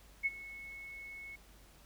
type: tone with ADSR envelope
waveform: sine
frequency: 2196 Hz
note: C#7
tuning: 17 cents flat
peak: -27 dBFS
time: 0.23-1.36 s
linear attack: 28 ms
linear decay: 35 ms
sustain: -18 dB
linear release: 9 ms
effects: added 50 Hz sine -60 dBFS peak until 1.85 s + pink hiss -62 dBFS RMS until 1.85 s